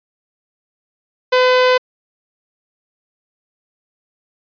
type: tone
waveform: sawtooth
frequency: 506 Hz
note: B4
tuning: 42 cents sharp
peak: -6 dBFS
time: 1.32-1.78 s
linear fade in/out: 10 ms
effects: resampled to 11025 Hz